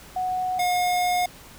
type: tone pair in turn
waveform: sine / square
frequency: 738 / 718.6 Hz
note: F#5 / F5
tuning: -5 / +49 cents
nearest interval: unison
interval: 46 cents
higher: first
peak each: -23 / -21 dBFS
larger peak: second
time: 0.16-0.59 / 0.59-1.26 s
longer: second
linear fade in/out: 5 ms
effects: pink hiss -46 dBFS RMS until 1.58 s